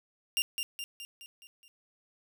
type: tone with echo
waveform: sawtooth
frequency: 2794 Hz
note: F7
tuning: in tune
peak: -23 dBFS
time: 0.37-0.42 s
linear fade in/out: 0 ms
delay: 210 ms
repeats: 6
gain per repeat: -5 dB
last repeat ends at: 1.68 s
effects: none